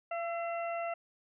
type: harmonic tone with a mistuned harmonic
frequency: 680 Hz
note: F5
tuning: 46 cents flat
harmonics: 1 / 2 / 3 / 4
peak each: -34 / -42 / -46 / -46 dBFS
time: 0.11-0.94 s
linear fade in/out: 5 ms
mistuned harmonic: 2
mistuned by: -29 cents
effects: none